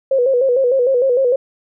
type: tone with vibrato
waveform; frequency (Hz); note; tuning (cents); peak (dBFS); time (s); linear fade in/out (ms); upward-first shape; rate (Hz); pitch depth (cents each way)
sine; 512; C5; -38; -11; 0.11-1.36; 5; square; 6.6; 82
effects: none